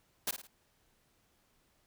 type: noise with echo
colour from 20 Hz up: white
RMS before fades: -33 dBFS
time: 0.27-0.31 s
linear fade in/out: 5 ms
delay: 54 ms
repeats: 3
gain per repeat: -8 dB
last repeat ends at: 0.472 s
effects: pink hiss -72 dBFS RMS until 1.86 s